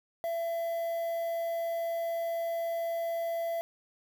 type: tone with quantisation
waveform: triangle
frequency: 671 Hz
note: E5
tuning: 31 cents sharp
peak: -28 dBFS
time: 0.24-3.61 s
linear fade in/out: 0 ms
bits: 8
effects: none